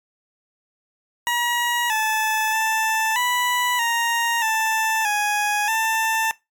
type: tone with pitch steps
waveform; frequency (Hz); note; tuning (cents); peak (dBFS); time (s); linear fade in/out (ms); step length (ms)
20% pulse; 957 / 871 / 882 / 985 / 934 / 883 / 832 / 890; A#5 / A5 / A5 / B5 / A#5 / A5 / G#5 / A5; +45 / -18 / +4 / -5 / +3 / +6 / +3 / +20; -14; 1.27-6.31; 0; 630
effects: noise-tail reverb RT60 0.2 s tail -20 dB re dry + MP3 96 kbps